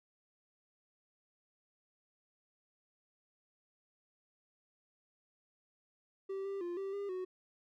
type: tone with pitch steps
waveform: triangle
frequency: 388.1 / 394.1 / 348.8 / 390 / 401.9 / 369.3 Hz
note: G4 / G4 / F4 / G4 / G4 / F#4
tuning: -17 / +9 / -2 / -9 / +43 / -3 cents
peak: -35 dBFS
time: 6.29-7.25 s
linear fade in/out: 10 ms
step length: 160 ms
effects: none